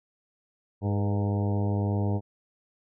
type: harmonic tone with a mistuned harmonic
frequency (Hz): 101.9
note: G#2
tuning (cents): -32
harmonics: 1 / 2 / 3 / 4 / 5 / 6 / 7 / 8 / 9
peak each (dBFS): -25 / -31 / -35 / -37 / -39 / -41 / -42 / -43 / -44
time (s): 0.81-2.21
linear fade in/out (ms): 50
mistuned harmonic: 5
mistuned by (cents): -47
effects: none